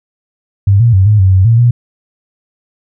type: tone with pitch steps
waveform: sine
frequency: 99.3 / 117.8 / 95.1 / 106 / 94.7 / 94 / 115 / 120.4 Hz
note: G2 / A#2 / F#2 / G#2 / F#2 / F#2 / A#2 / B2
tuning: +23 / +19 / +48 / +36 / +41 / +28 / -23 / -44 cents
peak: -4 dBFS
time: 0.67-1.71 s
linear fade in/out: 5 ms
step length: 130 ms
effects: none